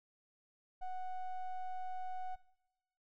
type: ring-modulated tone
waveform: triangle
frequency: 370 Hz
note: F#4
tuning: in tune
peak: -33 dBFS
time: 0.81-2.36 s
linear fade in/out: 20 ms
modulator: 370 Hz
effects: noise-tail reverb RT60 1.0 s tail -21 dB re dry + tanh soft clip ceiling -30 dBFS